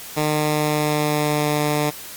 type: tone with pitch glide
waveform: 10% pulse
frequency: 151.8 to 149.02 Hz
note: D#3 to D3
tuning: -42 to +26 cents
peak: -10 dBFS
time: 0.16-1.91 s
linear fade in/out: 20 ms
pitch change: -32 cents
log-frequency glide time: 0.3-1.5 s
effects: white hiss -36 dBFS RMS until 2.16 s + Opus 48 kbps